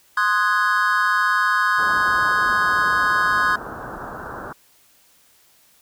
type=chord; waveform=triangle; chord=Ab dominant seventh; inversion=first; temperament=equal; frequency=1046.5 / 1244.5 / 1480 / 1661.2 Hz; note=C6 / Eb6 / Gb6 / Ab6; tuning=0 / 0 / 0 / 0 cents; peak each=-20 dBFS; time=0.17-3.56 s; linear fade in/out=5 ms
type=low-pass noise; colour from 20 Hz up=white; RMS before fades=-33 dBFS; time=1.78-4.53 s; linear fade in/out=10 ms; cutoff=1600 Hz; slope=96 dB/octave
effects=white hiss -56 dBFS RMS until 5.81 s